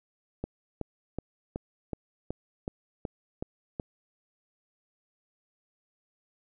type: click train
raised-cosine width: 2 ms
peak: -19 dBFS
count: 10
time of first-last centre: 0.44-3.798 s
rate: 2.68 Hz
effects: none